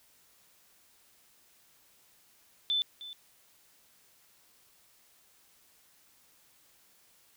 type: tone with echo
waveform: sine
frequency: 3520 Hz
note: A7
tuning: in tune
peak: -26 dBFS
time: 2.7-2.82 s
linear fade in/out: 0 ms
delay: 310 ms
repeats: 1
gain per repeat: -15 dB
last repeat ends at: 3.13 s
effects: white hiss -64 dBFS RMS until 7.36 s